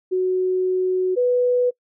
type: tone pair in turn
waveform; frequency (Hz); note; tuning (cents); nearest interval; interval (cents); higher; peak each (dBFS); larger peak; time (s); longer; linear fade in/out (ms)
sine; 370 / 493.9; F#4 / B4; 0 / 0; perfect fourth; 500; second; -17 / -15; second; 0.11-1.16 / 1.16-1.71; first; 20
effects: noise-tail reverb RT60 0.1 s tail -24 dB re dry